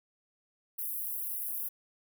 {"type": "high-pass noise", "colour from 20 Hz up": "pink", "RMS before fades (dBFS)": -36, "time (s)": [0.78, 1.69], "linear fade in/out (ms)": 10, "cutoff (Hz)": 11000, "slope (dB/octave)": 48, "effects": []}